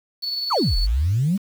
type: tone with tremolo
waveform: sine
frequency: 4435 Hz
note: C#8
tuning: in tune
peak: -21 dBFS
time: 0.22-0.87 s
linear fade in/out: 20 ms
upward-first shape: triangle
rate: 20 Hz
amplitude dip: 45%
type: exponential two-way sweep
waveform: sine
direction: down then up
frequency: 1480 to 38.2 to 209.7 Hz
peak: -16 dBFS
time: 0.5-1.38 s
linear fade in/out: 20 ms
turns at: 0.77 s
effects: tanh soft clip ceiling -12 dBFS + 7-bit